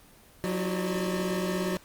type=tone cluster; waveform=square; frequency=182.9 / 321.9 / 358.9 / 375.9 / 600 Hz; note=F#3 / E4 / F4 / F#4 / D5; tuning=-20 / -41 / +47 / +27 / +37 cents; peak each=-31 / -40 / -36 / -35 / -37 dBFS; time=0.44-1.77 s; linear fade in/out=0 ms; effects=pink hiss -55 dBFS RMS until 1.84 s + Opus 24 kbps